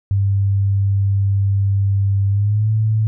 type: tone with pitch glide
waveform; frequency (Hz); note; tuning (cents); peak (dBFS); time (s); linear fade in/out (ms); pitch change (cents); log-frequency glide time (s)
sine; 98.9 to 109.1; G2 to A2; +16 to -14; -13; 0.11-3.07; 0; +170; 2.28-2.71
effects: none